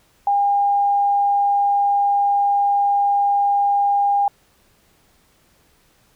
sine tone, 807 Hz, G#5, 50 cents flat, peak -14 dBFS, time 0.27-4.28 s, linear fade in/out 2 ms, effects pink hiss -58 dBFS RMS until 6.15 s

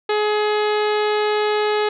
harmonic tone, 421.8 Hz, G#4, 27 cents sharp, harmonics 1 / 2 / 3 / 4 / 5 / 6 / 7 / 8 / 9 / 10, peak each -18 / -24 / -28 / -30 / -32 / -34 / -35 / -36 / -37 / -38 dBFS, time 0.09-1.89 s, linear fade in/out 5 ms, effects none

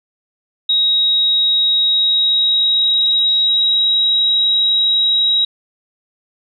sine tone with pitch glide, 3800 to 3833 Hz, A#7 to A#7, +33 to +47 cents, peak -11 dBFS, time 0.69-5.45 s, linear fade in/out 5 ms, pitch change +14 cents, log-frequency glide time 1.87-3.84 s, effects none

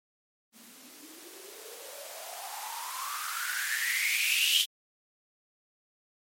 violet noise with band-pass filter sweep, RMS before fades -33 dBFS, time 0.52-4.66 s, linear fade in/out 50 ms, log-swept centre 210 to 3200 Hz, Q 9.7, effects MP3 64 kbps

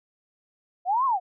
sine linear two-way sweep, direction up then down, 683 to 1108.7 to 683 Hz, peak -20 dBFS, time 0.85-1.2 s, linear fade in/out 50 ms, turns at 1.05 s, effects none

